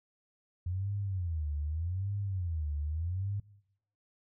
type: tone with vibrato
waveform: sine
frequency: 86.2 Hz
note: F2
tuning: 22 cents flat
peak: -31 dBFS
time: 0.66-3.4 s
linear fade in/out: 5 ms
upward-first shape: sine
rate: 0.83 Hz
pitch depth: 280 cents each way
effects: noise-tail reverb RT60 0.8 s tail -22 dB re dry